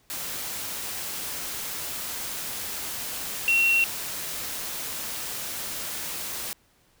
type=tone in noise; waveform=sine; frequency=2730 Hz; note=F7; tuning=40 cents flat; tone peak=-18 dBFS; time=3.48-3.84 s; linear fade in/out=0 ms; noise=white; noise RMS=-33 dBFS; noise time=0.1-6.53 s; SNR=+12 dB; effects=pink hiss -63 dBFS RMS until 7 s